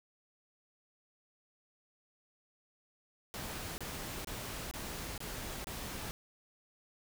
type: noise bursts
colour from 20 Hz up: pink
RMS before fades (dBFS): -42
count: 6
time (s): 3.34-6.11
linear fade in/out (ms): 0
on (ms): 440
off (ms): 26
effects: none